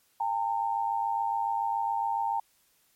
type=tone pair together; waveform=sine; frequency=802.9 / 910 Hz; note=G5 / A#5; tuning=+41 / -42 cents; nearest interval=major second; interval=217 cents; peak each=-30 / -28 dBFS; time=0.2-2.4 s; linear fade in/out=5 ms; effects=white hiss -67 dBFS RMS until 2.95 s + MP3 64 kbps